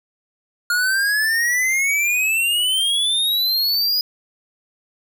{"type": "exponential sweep", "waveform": "square", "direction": "up", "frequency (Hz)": [1425, 4978], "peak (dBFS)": -17, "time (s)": [0.7, 4.01], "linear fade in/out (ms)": 2, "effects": []}